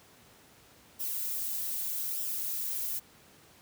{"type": "noise with flanger", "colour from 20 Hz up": "violet", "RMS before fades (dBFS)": -34, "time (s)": [0.99, 3], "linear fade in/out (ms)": 20, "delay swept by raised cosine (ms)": [0.45, 4.25], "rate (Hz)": 0.82, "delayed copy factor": -0.55, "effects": ["pink hiss -58 dBFS RMS until 3.61 s", "high-pass 80 Hz 12 dB/octave"]}